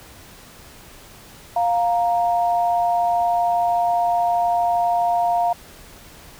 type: tone pair together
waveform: sine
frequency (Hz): 701 / 933.4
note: F5 / A#5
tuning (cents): +6 / +2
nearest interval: perfect fourth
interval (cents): 496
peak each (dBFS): -17 / -23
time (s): 1.56-5.53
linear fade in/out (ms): 5
effects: pink hiss -44 dBFS RMS until 6.39 s